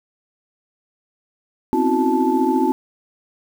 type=tone cluster; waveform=sine; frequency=255.1 / 269.5 / 323.6 / 365.7 / 874 Hz; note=C4 / C#4 / E4 / F#4 / A5; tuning=-44 / -49 / -32 / -20 / -12 cents; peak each=-21 dBFS; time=1.73-2.72 s; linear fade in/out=0 ms; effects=tanh soft clip ceiling -3 dBFS + 7-bit